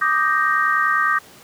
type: chord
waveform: sine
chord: Eb major seventh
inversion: third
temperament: equal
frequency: 1174.7 / 1244.5 / 1568 / 1864.7 Hz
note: D6 / Eb6 / G6 / Bb6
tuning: 0 / 0 / 0 / 0 cents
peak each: -21 dBFS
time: 0.01-1.19 s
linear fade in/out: 10 ms
effects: pink hiss -45 dBFS RMS until 1.43 s + high-pass 150 Hz 12 dB/octave